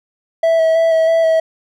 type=tone with vibrato; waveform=triangle; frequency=652 Hz; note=E5; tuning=19 cents flat; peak=-8 dBFS; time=0.43-1.4 s; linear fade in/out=5 ms; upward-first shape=square; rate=3.1 Hz; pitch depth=15 cents each way; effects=none